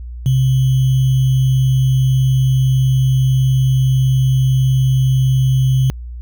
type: tone with sample-and-hold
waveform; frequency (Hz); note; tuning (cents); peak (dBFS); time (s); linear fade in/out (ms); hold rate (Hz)
sine; 130.81; C3; 0; -10; 0.26-5.9; 0; 3150
effects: added 60 Hz sine -26 dBFS peak until 6.21 s